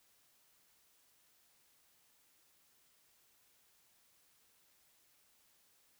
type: silence
effects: white hiss -71 dBFS RMS until 5.99 s